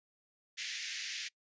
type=band-pass noise; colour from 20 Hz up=pink; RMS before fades=-41 dBFS; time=0.57-1.29 s; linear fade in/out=20 ms; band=1800 to 6700 Hz; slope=48 dB/octave; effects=noise-tail reverb RT60 0.1 s tail -24 dB re dry + resampled to 16000 Hz